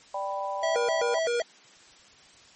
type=chord; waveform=sine; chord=G major; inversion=second; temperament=equal; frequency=587.3 / 784 / 987.8 Hz; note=D5 / G5 / B5; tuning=0 / 0 / 0 cents; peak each=-33 dBFS; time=0.14-1.19 s; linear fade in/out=5 ms
type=tone with vibrato; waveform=square; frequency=557 Hz; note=C#5; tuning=8 cents sharp; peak=-25 dBFS; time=0.63-1.42 s; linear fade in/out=2 ms; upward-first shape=square; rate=3.9 Hz; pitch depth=270 cents each way
effects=white hiss -54 dBFS RMS until 2.55 s + MP3 32 kbps